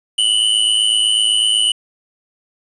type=tone pair together; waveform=square; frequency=2927 / 3035 Hz; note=F#7 / F#7; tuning=-19 / +43 cents; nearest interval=minor second; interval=62 cents; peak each=-16 dBFS; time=0.18-1.72 s; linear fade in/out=5 ms; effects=resampled to 24000 Hz + 7-bit